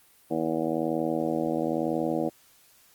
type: harmonic tone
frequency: 81 Hz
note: E2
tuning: 30 cents flat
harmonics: 2 / 3 / 4 / 5 / 6 / 7 / 8 / 9 / 10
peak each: -37 / -32 / -29 / -40 / -32 / -32 / -40 / -35 / -44 dBFS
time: 0.3-2.3 s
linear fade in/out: 20 ms
effects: white hiss -59 dBFS RMS until 2.94 s + Opus 32 kbps